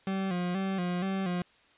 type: tone with vibrato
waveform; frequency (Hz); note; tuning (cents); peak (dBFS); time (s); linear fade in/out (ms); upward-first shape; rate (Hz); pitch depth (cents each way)
40% pulse; 185; F#3; 0; -28; 0.07-1.42; 2; square; 2.1; 69
effects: white hiss -62 dBFS RMS until 1.77 s + resampled to 8000 Hz